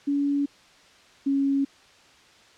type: tone pair in turn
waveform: sine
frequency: 283.8 / 276.2 Hz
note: C#4 / C#4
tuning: +41 / -6 cents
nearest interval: unison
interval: 47 cents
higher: first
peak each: -21 / -20 dBFS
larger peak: second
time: 0.07-0.46 / 1.26-1.65 s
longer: neither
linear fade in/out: 10 ms
effects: white hiss -54 dBFS RMS until 2.57 s + low-pass 5000 Hz 12 dB/octave